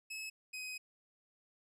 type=tone pair in turn; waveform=sawtooth; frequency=2584 / 2518 Hz; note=E7 / D#7; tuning=-35 / +20 cents; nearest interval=unison; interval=45 cents; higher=first; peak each=-38 / -38 dBFS; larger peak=neither; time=0.1-0.3 / 0.53-0.78 s; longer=second; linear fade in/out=10 ms; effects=low-pass 12000 Hz 12 dB/octave